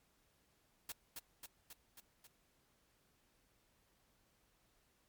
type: noise with echo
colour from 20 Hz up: white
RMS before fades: -45 dBFS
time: 0.89-0.92 s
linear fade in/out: 2 ms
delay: 270 ms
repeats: 5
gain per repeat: -3 dB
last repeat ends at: 2.27 s
effects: pink hiss -75 dBFS RMS until 5.08 s + MP3 96 kbps